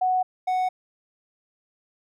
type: tone pair in turn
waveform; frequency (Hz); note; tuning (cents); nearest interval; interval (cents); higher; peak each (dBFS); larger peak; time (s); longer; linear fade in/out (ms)
sine / triangle; 740 / 740; F#5 / F#5; 0 / 0; unison; 0; neither; -19; neither; 0.01-0.23 / 0.47-0.69; neither; 10
effects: none